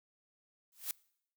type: noise with exponential growth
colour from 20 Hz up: blue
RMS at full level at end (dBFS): -33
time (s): 0.72-0.91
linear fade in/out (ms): 1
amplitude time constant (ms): 40
effects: noise-tail reverb RT60 0.7 s tail -24 dB re dry